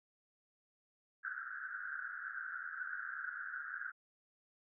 white band-pass noise, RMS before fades -44 dBFS, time 1.23-3.92 s, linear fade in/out 20 ms, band 1400 to 1600 Hz, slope 96 dB/octave, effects none

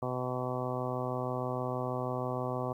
harmonic tone, 126.3 Hz, B2, 39 cents sharp, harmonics 1 / 2 / 3 / 4 / 5 / 6 / 7 / 8 / 9, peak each -37 / -40 / -40 / -39 / -39 / -42 / -44 / -44 / -42 dBFS, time 0.02-2.73 s, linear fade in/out 5 ms, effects 11-bit

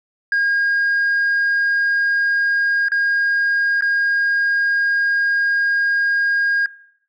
sine tone with dropouts, 1625 Hz, G#6, 38 cents flat, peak -12 dBFS, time 0.32-6.66 s, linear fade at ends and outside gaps 2 ms, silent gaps 2.885-2.918 / 3.809-3.822 s, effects noise-tail reverb RT60 0.7 s tail -22 dB re dry + tanh soft clip ceiling -13 dBFS

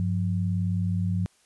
sine tone pair together, 98.25 / 177.4 Hz, G2 / F3, +4 / +27 cents, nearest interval minor seventh, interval 1023 cents, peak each -25 / -27 dBFS, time 0-1.26 s, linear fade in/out 0 ms, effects white hiss -63 dBFS RMS until 1.45 s + resampled to 24000 Hz

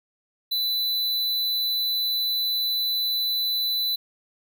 square tone, 3994 Hz, B7, 19 cents sharp, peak -23 dBFS, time 0.51-3.96 s, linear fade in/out 10 ms, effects none

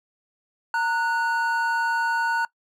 triangle tone pair together, 920.4 / 1470 Hz, A#5 / F#6, -22 / -12 cents, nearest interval minor sixth, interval 810 cents, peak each -22 dBFS, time 0.74-2.45 s, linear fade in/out 2 ms, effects noise-tail reverb RT60 0.1 s tail -21 dB re dry

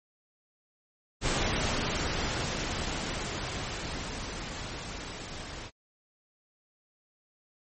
pink noise with level ramp, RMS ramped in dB -28 to -41 dBFS, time 1.21-5.71 s, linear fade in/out 50 ms, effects MP3 32 kbps

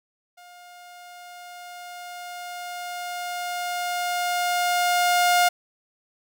sawtooth tone with level ramp, 710 Hz, F5, 28 cents sharp, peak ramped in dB -42 to -12 dBFS, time 0.37-5.49 s, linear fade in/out 10 ms, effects none

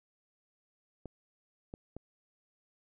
clicks, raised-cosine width 2 ms, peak -29 dBFS, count 3, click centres 1.057 / 1.739 / 1.966 s, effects none

